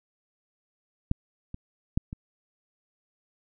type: clicks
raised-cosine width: 5 ms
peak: -11 / -24 / -11 / -23 dBFS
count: 4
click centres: 1.114 / 1.544 / 1.975 / 2.129 s
effects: none